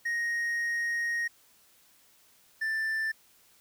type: tone pair in turn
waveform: triangle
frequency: 1871 / 1771.8 Hz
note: A#6 / A6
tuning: +6 / +12 cents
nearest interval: minor second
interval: 94 cents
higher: first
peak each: -26 dBFS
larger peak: neither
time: 0.05-1.28 / 2.61-3.12 s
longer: first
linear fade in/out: 10 ms
effects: white hiss -62 dBFS RMS until 3.6 s